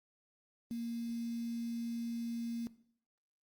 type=tone with quantisation; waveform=sine; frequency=233.1 Hz; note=A#3; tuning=in tune; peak=-36 dBFS; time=0.71-2.67 s; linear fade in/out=0 ms; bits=9; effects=noise-tail reverb RT60 0.6 s tail -17 dB re dry + Opus 32 kbps